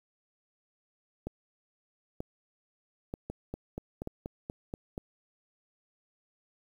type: two click trains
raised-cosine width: 2 ms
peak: -23 / -22 dBFS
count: 8 / 4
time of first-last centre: 3.3-4.979 / 1.27-4.074 s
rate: 4.17 / 1.07 Hz
effects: 9-bit